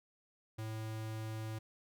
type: tone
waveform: square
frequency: 110 Hz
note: A2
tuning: in tune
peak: -40 dBFS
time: 0.58-1.59 s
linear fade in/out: 10 ms
effects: none